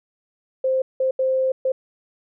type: tone bursts at uneven times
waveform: sine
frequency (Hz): 523.3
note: C5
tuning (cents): 0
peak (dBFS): -17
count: 4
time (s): 0.64-0.82 / 1-1.11 / 1.19-1.52 / 1.65-1.72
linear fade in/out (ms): 5
effects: none